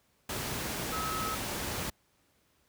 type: tone in noise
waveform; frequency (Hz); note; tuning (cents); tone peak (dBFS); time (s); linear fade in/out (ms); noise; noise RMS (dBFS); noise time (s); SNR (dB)
sine; 1288; E6; -41; -34; 0.92-1.35; 5; pink; -35; 0.29-1.9; -2
effects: pink hiss -70 dBFS RMS until 2.68 s + high-pass 60 Hz 12 dB/octave